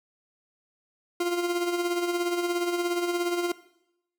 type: tone with tremolo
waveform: 40% pulse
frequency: 349.2 Hz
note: F4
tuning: in tune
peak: -22 dBFS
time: 1.2-3.52 s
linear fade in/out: 5 ms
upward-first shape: sine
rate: 17 Hz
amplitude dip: 50%
effects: noise-tail reverb RT60 0.8 s tail -18 dB re dry